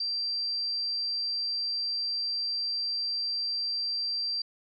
sine tone, 4708 Hz, D8, 3 cents sharp, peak -28 dBFS, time 0-4.42 s, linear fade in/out 5 ms, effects none

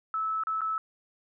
sine tone with dropouts, 1305 Hz, E6, 18 cents flat, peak -27 dBFS, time 0.14-0.78 s, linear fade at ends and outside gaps 1 ms, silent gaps 0.436-0.47 / 0.608-0.616 s, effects none

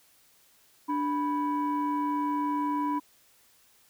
sine tone pair together, 293.4 / 986 Hz, D4 / B5, -2 / -3 cents, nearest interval octave + major sixth, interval 2099 cents, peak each -27 dBFS, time 0.88-3 s, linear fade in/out 20 ms, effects tanh soft clip ceiling -22 dBFS + white hiss -62 dBFS RMS until 3.89 s

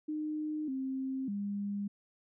sine tone with pitch steps, 305.8 / 264.7 / 202.2 Hz, D#4 / C4 / G#3, -30 / +20 / -46 cents, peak -33 dBFS, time 0.08-1.88 s, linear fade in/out 10 ms, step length 600 ms, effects none

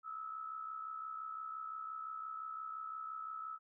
sine tone with amplitude modulation, 1299 Hz, E6, 26 cents flat, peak -39 dBFS, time 0.03-3.59 s, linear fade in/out 50 ms, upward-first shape sine, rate 65.8 Hz, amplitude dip 60%, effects none

